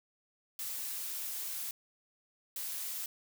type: noise bursts at uneven times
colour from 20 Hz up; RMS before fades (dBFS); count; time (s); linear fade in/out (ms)
blue; -39; 2; 0.59-1.71 / 2.56-3.06; 2
effects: none